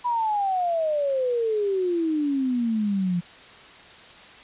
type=exponential sweep; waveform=sine; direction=down; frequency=987.8 to 171.2 Hz; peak=-21 dBFS; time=0.04-3.21 s; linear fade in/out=20 ms; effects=white hiss -46 dBFS RMS until 4.43 s + resampled to 8000 Hz